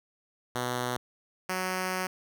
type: tone pair in turn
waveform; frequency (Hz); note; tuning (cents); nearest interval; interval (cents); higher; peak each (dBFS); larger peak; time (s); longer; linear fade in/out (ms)
5% pulse; 123.7 / 185.34; B2 / F#3; +3 / +3; perfect fifth; 700; second; -18; neither; 0.55-0.97 / 1.49-2.07; second; 5
effects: none